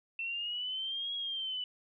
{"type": "linear two-way sweep", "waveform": "sine", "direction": "up then down", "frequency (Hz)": [2680, 3322, 2964], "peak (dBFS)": -34, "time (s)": [0.19, 1.64], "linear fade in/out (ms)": 2, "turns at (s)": 1.14, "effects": []}